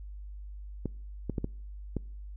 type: clicks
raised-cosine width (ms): 3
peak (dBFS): -18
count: 5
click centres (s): 0.857 / 1.297 / 1.382 / 1.444 / 1.967
effects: noise-tail reverb RT60 0.6 s tail -26 dB re dry + added 50 Hz sine -40 dBFS peak until 2.36 s